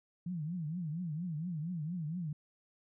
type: tone with vibrato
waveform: sine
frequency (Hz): 164.81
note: E3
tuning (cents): 0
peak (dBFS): -35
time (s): 0.26-2.33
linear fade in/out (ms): 5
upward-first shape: triangle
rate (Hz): 4.3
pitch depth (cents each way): 220
effects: none